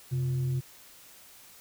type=tone with frequency modulation; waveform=sine; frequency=130.81 Hz; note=C3; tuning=in tune; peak=-26 dBFS; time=0.11-0.61 s; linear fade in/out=20 ms; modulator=221 Hz; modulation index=0.26; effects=white hiss -53 dBFS RMS until 1.6 s